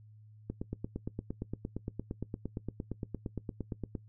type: click train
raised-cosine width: 3 ms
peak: -23 dBFS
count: 31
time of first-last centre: 0.5-3.952 s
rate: 8.69 Hz
effects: noise-tail reverb RT60 0.1 s tail -19 dB re dry + added 107 Hz sine -53 dBFS peak until 4.08 s

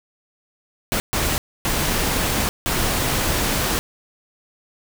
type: noise bursts at uneven times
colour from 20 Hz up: pink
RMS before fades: -21 dBFS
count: 4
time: 0.92-1 / 1.13-1.38 / 1.65-2.49 / 2.66-3.79 s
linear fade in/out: 0 ms
effects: none

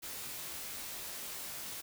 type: noise with comb filter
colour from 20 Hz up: white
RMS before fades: -43 dBFS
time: 0.02-1.82 s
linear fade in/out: 20 ms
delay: 19 ms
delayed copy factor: -0.7
effects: none

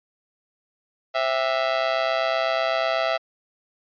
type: tone with amplitude modulation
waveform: sawtooth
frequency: 661 Hz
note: E5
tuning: 5 cents sharp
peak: -13 dBFS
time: 1.14-3.18 s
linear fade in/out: 20 ms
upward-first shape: sine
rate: 128 Hz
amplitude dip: 85%
effects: resampled to 11025 Hz

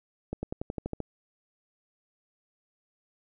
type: accelerating click train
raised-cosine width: 2 ms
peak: -19 dBFS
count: 9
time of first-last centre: 0.33-1.003 s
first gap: 100 ms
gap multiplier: 0.95
effects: none

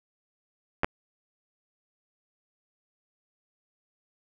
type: clicks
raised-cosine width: 0.5 ms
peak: -9 dBFS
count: 2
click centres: 0.834 / 0.845 s
effects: none

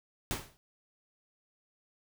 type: noise with exponential decay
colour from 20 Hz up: pink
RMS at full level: -31 dBFS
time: 0.31-0.57 s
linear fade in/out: 0 ms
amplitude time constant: 56 ms
effects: none

